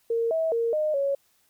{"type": "tone with pitch steps", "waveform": "sine", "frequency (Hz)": [460.9, 647, 462.9, 613, 556], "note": ["A#4", "E5", "A#4", "D#5", "C#5"], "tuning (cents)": [-20, -32, -12, -26, 5], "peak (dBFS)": -22, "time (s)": [0.1, 1.15], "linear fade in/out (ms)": 5, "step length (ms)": 210, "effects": ["white hiss -66 dBFS RMS until 1.49 s"]}